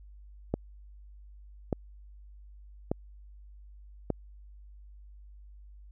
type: click train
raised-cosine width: 2 ms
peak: -14 dBFS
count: 4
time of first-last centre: 0.54-4.103 s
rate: 0.842 Hz
effects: added 50 Hz sine -48 dBFS peak until 5.91 s